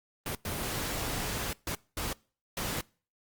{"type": "noise bursts at uneven times", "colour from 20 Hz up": "pink", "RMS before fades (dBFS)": -34, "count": 5, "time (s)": [[0.26, 0.35], [0.45, 1.53], [1.67, 1.75], [1.97, 2.13], [2.57, 2.81]], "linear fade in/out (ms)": 2, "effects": ["noise-tail reverb RT60 0.4 s tail -24 dB re dry", "Opus 32 kbps"]}